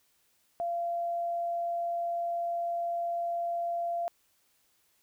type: tone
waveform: sine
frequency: 687 Hz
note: F5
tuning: 29 cents flat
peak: -29 dBFS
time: 0.6-4.08 s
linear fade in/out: 0 ms
effects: white hiss -70 dBFS RMS until 5.02 s